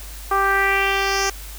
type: tone with low-pass filter sweep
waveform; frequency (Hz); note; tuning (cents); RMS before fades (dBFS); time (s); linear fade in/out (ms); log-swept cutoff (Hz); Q
10% pulse; 392; G4; 0; -19; 0.31-1.3; 5; 1100 to 6600; 2.7
effects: added 50 Hz sine -34 dBFS peak until 1.58 s + white hiss -39 dBFS RMS until 1.58 s